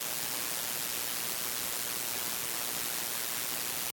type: noise with amplitude modulation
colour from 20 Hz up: white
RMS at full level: -31 dBFS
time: 0-3.91 s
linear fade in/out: 10 ms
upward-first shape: sine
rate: 119 Hz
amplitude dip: 75%
effects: high-pass 100 Hz 12 dB/octave + AAC 64 kbps